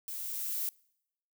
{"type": "noise with level ramp", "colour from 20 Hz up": "violet", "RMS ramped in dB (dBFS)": [-40, -33], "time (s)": [0.08, 0.69], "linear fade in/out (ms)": 0, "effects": ["noise-tail reverb RT60 0.8 s tail -26 dB re dry"]}